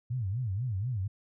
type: tone with vibrato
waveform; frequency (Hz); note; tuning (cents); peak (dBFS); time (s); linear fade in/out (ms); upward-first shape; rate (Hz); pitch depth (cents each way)
sine; 110; A2; 0; -29; 0.1-1.08; 10; sine; 4.1; 290
effects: none